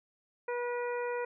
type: harmonic tone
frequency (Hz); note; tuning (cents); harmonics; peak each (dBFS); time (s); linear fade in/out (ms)
484.8; B4; -32; 1 / 2 / 3 / 4 / 5; -33 / -39 / -43 / -45 / -47; 0.48-1.25; 5
effects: none